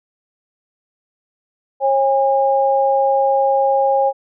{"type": "tone pair together", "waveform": "sine", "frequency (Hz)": [543, 813.6], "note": ["C#5", "G#5"], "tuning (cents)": [-36, -36], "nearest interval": "perfect fifth", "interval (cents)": 700, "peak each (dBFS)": -15, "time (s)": [1.8, 4.13], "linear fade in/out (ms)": 50, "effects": []}